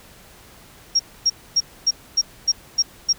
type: tone bursts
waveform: sine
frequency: 5588 Hz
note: F8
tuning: in tune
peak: -13 dBFS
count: 8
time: 0.95-3.13 s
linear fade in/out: 10 ms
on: 45 ms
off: 260 ms
effects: pink hiss -47 dBFS RMS until 3.18 s